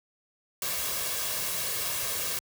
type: noise with comb filter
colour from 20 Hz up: white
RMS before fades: -31 dBFS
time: 0.62-2.39 s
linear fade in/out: 2 ms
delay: 1.8 ms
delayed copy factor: +0.55
effects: high-pass 60 Hz 12 dB/octave